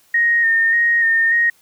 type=tone with vibrato; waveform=sine; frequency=1848 Hz; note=A#6; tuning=16 cents flat; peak=-12 dBFS; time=0.14-1.5 s; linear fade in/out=5 ms; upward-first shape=square; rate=1.7 Hz; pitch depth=22 cents each way; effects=white hiss -55 dBFS RMS until 1.61 s